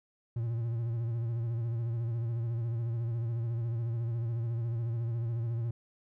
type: tone with vibrato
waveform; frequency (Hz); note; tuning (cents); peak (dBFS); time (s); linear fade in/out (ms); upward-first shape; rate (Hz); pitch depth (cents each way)
triangle; 116.2; A#2; -5; -28; 0.36-5.71; 5; sine; 14; 55
effects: none